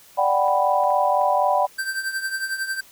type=chord; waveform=sine; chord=G major seventh; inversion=second; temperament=equal; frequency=587.3 / 740 / 784 / 987.8 Hz; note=D5 / F#5 / G5 / B5; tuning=0 / 0 / 0 / 0 cents; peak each=-22 dBFS; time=0.17-1.67 s; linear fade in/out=20 ms
type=clicks; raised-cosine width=0.5 ms; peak=-29 dBFS; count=4; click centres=0.481 / 0.837 / 0.905 / 1.214 s
type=tone with tremolo; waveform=square; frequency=1563 Hz; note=G6; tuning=6 cents flat; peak=-22 dBFS; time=1.78-2.81 s; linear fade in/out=10 ms; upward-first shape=triangle; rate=11 Hz; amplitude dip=75%
effects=white hiss -50 dBFS RMS until 2.91 s